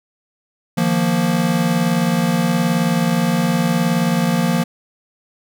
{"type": "chord", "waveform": "square", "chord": "Eb suspended second", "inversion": "none", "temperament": "equal", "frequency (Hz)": [155.56, 174.61, 233.1], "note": ["Eb3", "F3", "Bb3"], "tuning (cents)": [0, 0, 0], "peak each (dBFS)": [-24, -18, -20], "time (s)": [0.77, 4.64], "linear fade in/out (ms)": 10, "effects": []}